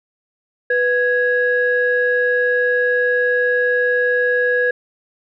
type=tone pair together; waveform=sine; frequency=493.9 / 1661.3 Hz; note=B4 / G#6; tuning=0 / 0 cents; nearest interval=octave + major sixth; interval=2100 cents; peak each=-16 dBFS; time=0.7-4.71 s; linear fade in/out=5 ms; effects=tanh soft clip ceiling -6 dBFS